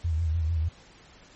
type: tone with vibrato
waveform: sine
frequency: 81.2 Hz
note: E2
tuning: 26 cents flat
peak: -23 dBFS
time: 0.04-0.69 s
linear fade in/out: 10 ms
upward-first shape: triangle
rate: 6.7 Hz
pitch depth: 98 cents each way
effects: pink hiss -53 dBFS RMS until 1.35 s + MP3 32 kbps